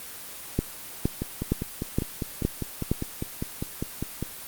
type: two click trains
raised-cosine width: 3 ms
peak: -9 / -15 dBFS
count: 6 / 16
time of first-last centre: 0.59-2.916 / 1.22-4.226 s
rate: 2.15 / 4.99 Hz
effects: white hiss -40 dBFS RMS until 4.47 s + Opus 24 kbps